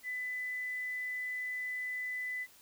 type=tone; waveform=sine; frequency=2000 Hz; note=B6; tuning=21 cents sharp; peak=-35 dBFS; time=0.03-2.47 s; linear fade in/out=50 ms; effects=white hiss -60 dBFS RMS until 2.61 s